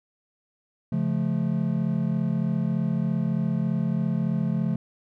triangle chord, Db augmented, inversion none, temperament just, 138.59 / 173.24 / 216.5 Hz, Db3 / F3 / A3, 0 / -14 / -28 cents, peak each -26 / -24 / -25 dBFS, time 0.92-4.76 s, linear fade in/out 5 ms, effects none

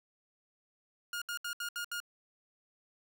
sawtooth tone bursts, 1423 Hz, F6, 32 cents sharp, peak -32 dBFS, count 6, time 1.13-2.002 s, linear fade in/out 2 ms, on 87 ms, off 70 ms, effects none

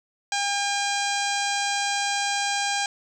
harmonic tone, 805 Hz, G5, 46 cents sharp, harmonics 1 / 2 / 3 / 4 / 5 / 6 / 7 / 8 / 9 / 10, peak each -27 / -30 / -32 / -33 / -34 / -35 / -35 / -36 / -37 / -37 dBFS, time 0.32-2.86 s, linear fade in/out 2 ms, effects 9-bit

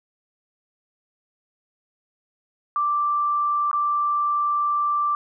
sine tone with dropouts, 1174.7 Hz, D6, in tune, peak -19 dBFS, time 2.76-5.15 s, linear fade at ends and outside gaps 1 ms, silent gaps 3.714-3.73 s, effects none

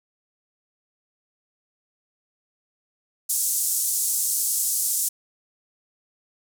pink band-pass noise, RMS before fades -24 dBFS, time 3.29-5.09 s, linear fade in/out 10 ms, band 7000 to 14000 Hz, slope 24 dB/octave, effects none

